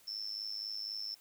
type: tone with amplitude modulation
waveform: sine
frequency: 5330 Hz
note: E8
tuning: 18 cents sharp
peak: -34 dBFS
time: 0.07-1.15 s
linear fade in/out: 10 ms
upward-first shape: sine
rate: 104 Hz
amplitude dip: 85%
effects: white hiss -63 dBFS RMS until 1.2 s